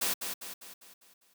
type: noise with echo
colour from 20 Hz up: white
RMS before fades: -30 dBFS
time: 0.01-0.14 s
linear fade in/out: 10 ms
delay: 200 ms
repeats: 6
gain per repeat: -6 dB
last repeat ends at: 1.34 s
effects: high-pass 150 Hz 12 dB/octave